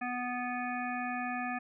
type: harmonic tone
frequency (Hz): 246.9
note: B3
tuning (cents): 0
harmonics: 1 / 3 / 5 / 7 / 9 / 10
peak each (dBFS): -38 / -37 / -42 / -40 / -48 / -43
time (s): 0.01-1.59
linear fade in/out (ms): 10
effects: none